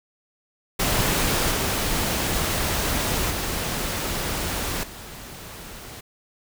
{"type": "noise with level steps", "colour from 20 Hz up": "pink", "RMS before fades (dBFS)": [-22, -24, -27, -39], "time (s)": [0.79, 6.01], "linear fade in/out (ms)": 10, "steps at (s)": [1.51, 3.3, 4.83], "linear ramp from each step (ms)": 5, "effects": []}